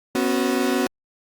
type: chord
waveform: 35% pulse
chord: B suspended second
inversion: none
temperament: equal with one note detuned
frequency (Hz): 246.9 / 272.9 / 370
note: B3 / C#4 / F#4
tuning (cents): 0 / -27 / 0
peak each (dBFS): -22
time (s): 0.15-0.87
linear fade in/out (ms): 2
effects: Opus 48 kbps